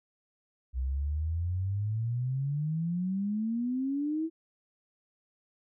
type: exponential sweep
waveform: sine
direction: up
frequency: 62 to 329.6 Hz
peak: -28 dBFS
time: 0.73-4.3 s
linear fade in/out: 50 ms
effects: none